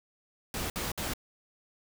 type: noise bursts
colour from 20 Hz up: pink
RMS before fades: -34 dBFS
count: 3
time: 0.54-1.136 s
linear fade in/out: 2 ms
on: 160 ms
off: 58 ms
effects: none